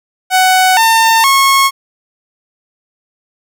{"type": "tone with pitch steps", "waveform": "sawtooth", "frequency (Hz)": [746, 902.7, 1092.2], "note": ["F#5", "A5", "C#6"], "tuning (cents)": [14, 44, -26], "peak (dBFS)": -3, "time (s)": [0.3, 1.71], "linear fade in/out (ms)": 50, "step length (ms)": 470, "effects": []}